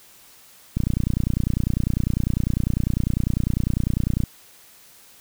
click train, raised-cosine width 5 ms, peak -9 dBFS, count 105, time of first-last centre 0.77-4.237 s, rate 30 Hz, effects white hiss -50 dBFS RMS until 5.2 s

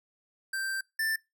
square tone pair in turn, 1568 / 1774.7 Hz, G6 / A6, 0 / +14 cents, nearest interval major second, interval 214 cents, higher second, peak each -31 / -28 dBFS, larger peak second, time 0.53-0.81 / 0.99-1.16 s, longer first, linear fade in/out 5 ms, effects noise-tail reverb RT60 0.2 s tail -22 dB re dry

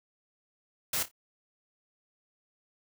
white noise with echo, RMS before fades -30 dBFS, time 0.93-1.03 s, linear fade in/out 5 ms, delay 28 ms, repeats 3, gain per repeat -12 dB, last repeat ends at 1.114 s, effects none

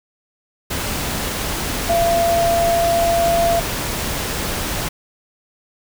sine tone in noise, 680 Hz, F5, 46 cents flat, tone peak -14 dBFS, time 1.89-3.6 s, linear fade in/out 10 ms, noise pink, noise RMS -23 dBFS, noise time 0.7-4.89 s, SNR +6 dB, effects none

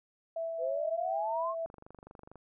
sine tone with tremolo, 659.3 Hz, E5, in tune, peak -32 dBFS, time 0.36-1.66 s, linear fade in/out 5 ms, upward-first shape sine, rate 4.1 Hz, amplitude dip 25%
sine exponential sweep, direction up, 489.5 to 1100 Hz, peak -32 dBFS, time 0.58-1.55 s, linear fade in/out 50 ms
click train, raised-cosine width 1 ms, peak -36 dBFS, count 18, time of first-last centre 1.66-2.357 s, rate 24.4 Hz
effects none

